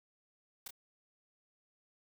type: noise with echo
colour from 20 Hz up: white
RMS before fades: -43 dBFS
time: 0.66-0.68 s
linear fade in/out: 5 ms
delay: 27 ms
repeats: 1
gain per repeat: -5 dB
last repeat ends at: 0.707 s
effects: none